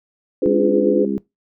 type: chord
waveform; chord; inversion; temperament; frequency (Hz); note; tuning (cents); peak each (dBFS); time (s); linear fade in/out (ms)
sine; D diminished seventh; none; equal with one note detuned; 293.7 / 349.2 / 415.3 / 504.3; D4 / F4 / Ab4 / Cb5; 0 / 0 / 0 / +36; -20 / -20 / -19 / -19; 0.42-1.05; 5
type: harmonic tone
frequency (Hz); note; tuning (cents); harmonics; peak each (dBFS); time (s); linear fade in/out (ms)
67.9; C#2; -35; 3 / 4 / 5 / 6; -22 / -24 / -26 / -28; 0.46-1.18; 0
effects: noise-tail reverb RT60 0.2 s tail -22 dB re dry